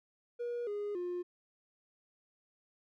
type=tone with pitch steps; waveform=triangle; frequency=479.1 / 412.3 / 354.8 Hz; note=A#4 / G#4 / F4; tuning=+47 / -13 / +27 cents; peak=-32 dBFS; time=0.39-1.23 s; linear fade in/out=20 ms; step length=280 ms; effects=tanh soft clip ceiling -30 dBFS